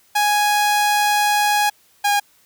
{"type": "tone pair in turn", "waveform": "sawtooth", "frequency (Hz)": [830.6, 817.3], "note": ["G#5", "G#5"], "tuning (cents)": [0, -28], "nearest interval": "unison", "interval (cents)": 28, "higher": "first", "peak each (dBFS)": -11, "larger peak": "neither", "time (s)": [[0.15, 1.7], [2.04, 2.2]], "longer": "first", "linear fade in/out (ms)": 10, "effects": ["white hiss -56 dBFS RMS until 2.45 s"]}